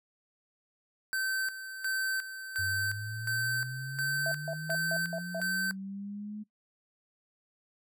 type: tone with tremolo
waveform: square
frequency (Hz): 1544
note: G6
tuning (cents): -27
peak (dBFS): -30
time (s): 1.13-5.71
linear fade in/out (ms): 0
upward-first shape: square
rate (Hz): 1.4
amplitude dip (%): 70
type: linear sweep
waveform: sine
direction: up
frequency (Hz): 92.1 to 213.3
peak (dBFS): -37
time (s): 2.58-6.44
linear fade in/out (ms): 20
type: tone bursts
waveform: sine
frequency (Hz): 659.3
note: E5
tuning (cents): 0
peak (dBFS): -32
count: 6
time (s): 4.26-5.402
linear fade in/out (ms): 2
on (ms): 57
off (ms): 160
effects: noise-tail reverb RT60 0.1 s tail -19 dB re dry